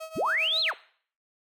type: tone with tremolo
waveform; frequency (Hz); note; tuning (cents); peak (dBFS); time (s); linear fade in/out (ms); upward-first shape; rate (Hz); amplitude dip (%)
35% pulse; 640; D#5; +49; -33; 0-0.71; 10; triangle; 7.5; 85
type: linear two-way sweep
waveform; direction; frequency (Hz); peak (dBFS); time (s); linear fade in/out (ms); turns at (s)
sine; up then down; 30.95 to 4256 to 256.3; -23; 0.15-0.74; 50; 0.61
effects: noise-tail reverb RT60 0.5 s tail -18 dB re dry